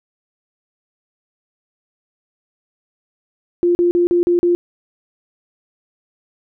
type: tone bursts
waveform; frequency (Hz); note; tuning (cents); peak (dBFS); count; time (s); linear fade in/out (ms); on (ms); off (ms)
sine; 349.2; F4; 0; -11; 6; 3.63-4.55; 0; 120; 40
effects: none